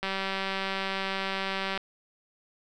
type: click train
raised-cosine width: 0.3 ms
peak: -15 dBFS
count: 338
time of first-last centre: 0.03-1.776 s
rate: 193 Hz
effects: none

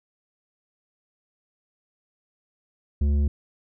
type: tone with tanh clipping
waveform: sine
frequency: 72.1 Hz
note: D2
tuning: 31 cents flat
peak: -20 dBFS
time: 3.01-3.28 s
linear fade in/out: 5 ms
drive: 9 dB
effects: none

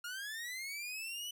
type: linear sweep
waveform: sawtooth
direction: up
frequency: 1396.9 to 2993 Hz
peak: -37 dBFS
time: 0.04-1.31 s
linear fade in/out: 5 ms
effects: none

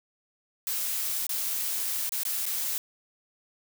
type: noise with dropouts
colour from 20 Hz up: blue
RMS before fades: -30 dBFS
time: 0.67-2.78 s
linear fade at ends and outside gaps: 0 ms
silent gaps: 1.267-1.293 / 2.092-2.121 / 2.233-2.252 / 2.455-2.464 s
effects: none

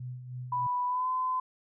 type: tone with tremolo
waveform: sine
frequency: 125.4 Hz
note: B2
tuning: 27 cents sharp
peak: -35 dBFS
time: 0-0.67 s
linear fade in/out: 5 ms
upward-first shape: sine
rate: 3.2 Hz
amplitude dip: 55%
type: tone with pitch glide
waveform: sine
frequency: 988 to 1021.1 Hz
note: B5 to C6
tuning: 0 to -43 cents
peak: -27 dBFS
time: 0.52-1.4 s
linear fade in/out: 5 ms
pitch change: +57 cents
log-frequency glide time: 0.87-1.08 s
effects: none

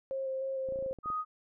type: tone with vibrato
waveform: sine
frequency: 532 Hz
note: C5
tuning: 29 cents sharp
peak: -32 dBFS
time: 0.11-0.93 s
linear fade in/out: 0 ms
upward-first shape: square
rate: 3.3 Hz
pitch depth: 12 cents each way
type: clicks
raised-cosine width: 2 ms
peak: -34 dBFS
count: 10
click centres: 0.688 / 0.723 / 0.759 / 0.789 / 0.825 / 0.862 / 0.911 / 0.987 / 1.059 / 1.102 s
type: tone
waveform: sine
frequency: 1248 Hz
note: D#6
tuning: 5 cents sharp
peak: -31 dBFS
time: 1.03-1.25 s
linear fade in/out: 50 ms
effects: none

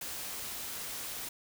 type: noise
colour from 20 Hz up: white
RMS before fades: -40 dBFS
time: 0.01-1.29 s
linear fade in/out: 5 ms
effects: none

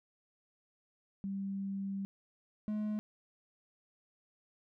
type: tone pair in turn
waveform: sine / triangle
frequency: 196 / 212 Hz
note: G3 / G#3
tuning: 0 / +36 cents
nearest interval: minor second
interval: 136 cents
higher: second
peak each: -35 / -31 dBFS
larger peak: second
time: 1.24-2.05 / 2.68-2.99 s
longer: first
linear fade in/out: 0 ms
effects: none

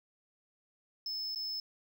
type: tone with dropouts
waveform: triangle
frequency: 5230 Hz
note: E8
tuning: 15 cents flat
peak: -34 dBFS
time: 1.06-1.6 s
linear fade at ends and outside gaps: 2 ms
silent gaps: 1.349-1.358 s
effects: none

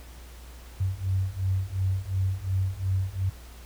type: beating tone pair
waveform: sine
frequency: 93.5 / 96.3 Hz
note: F#2 / G2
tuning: +19 / -30 cents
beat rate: 2.8 Hz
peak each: -28 / -27 dBFS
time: 0.8-3.3 s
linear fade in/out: 10 ms
effects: added 60 Hz sine -43 dBFS peak until 3.65 s + pink hiss -51 dBFS RMS until 3.65 s

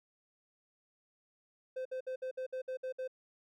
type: tone bursts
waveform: triangle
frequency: 516 Hz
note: C5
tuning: 24 cents flat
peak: -34 dBFS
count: 9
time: 1.76-3.078 s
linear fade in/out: 10 ms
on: 94 ms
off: 59 ms
effects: none

